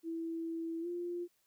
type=tone with pitch glide; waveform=sine; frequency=329.6 to 349.2 Hz; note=E4 to F4; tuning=0 to 0 cents; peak=-36 dBFS; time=0.03-1.28 s; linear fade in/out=50 ms; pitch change=+100 cents; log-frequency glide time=0.81-0.87 s; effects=white hiss -75 dBFS RMS until 1.46 s